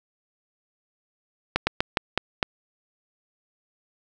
slowing click train, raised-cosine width 0.3 ms, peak -4 dBFS, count 6, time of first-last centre 1.56-2.428 s, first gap 110 ms, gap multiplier 1.23, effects none

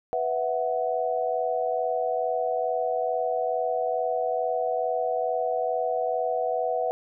sine chord, B suspended fourth, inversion none, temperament just, 493.9 / 658.5 / 740.8 Hz, B4 / E5 / F#5, 0 / -2 / +2 cents, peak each -28 dBFS, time 0.13-6.91 s, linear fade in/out 0 ms, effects none

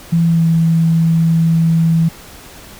sine tone with pitch glide, 167.2 to 164.14 Hz, E3 to E3, +25 to -7 cents, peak -9 dBFS, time 0.12-2.09 s, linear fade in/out 10 ms, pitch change -32 cents, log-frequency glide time 0.26-0.46 s, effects pink hiss -37 dBFS RMS until 2.79 s

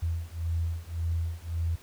sine beating tone pair, 82.41 / 84.21 Hz, E2 / E2, 0 / +37 cents, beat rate 1.8 Hz, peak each -31 dBFS, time 0.02-1.76 s, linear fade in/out 10 ms, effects pink hiss -54 dBFS RMS until 1.82 s

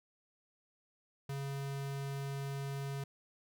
square tone, 138.59 Hz, C#3, in tune, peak -38 dBFS, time 1.29-3.04 s, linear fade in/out 5 ms, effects none

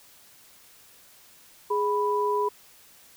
sine tone pair together, 415.3 / 987.8 Hz, G#4 / B5, 0 / 0 cents, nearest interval octave + minor third, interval 1500 cents, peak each -25 dBFS, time 1.7-2.49 s, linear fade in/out 10 ms, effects white hiss -54 dBFS RMS until 3.16 s

